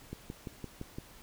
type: click train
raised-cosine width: 3 ms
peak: -26 dBFS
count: 6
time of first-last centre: 0.13-0.985 s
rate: 5.85 Hz
effects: pink hiss -55 dBFS RMS until 1.22 s